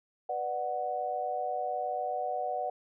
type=chord; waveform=sine; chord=B minor; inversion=none; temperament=just; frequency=493.9 / 592.7 / 740.8 Hz; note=B4 / D5 / F#5; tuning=0 / +16 / +2 cents; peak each=-38 / -36 / -32 dBFS; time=0.29-2.7 s; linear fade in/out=5 ms; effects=none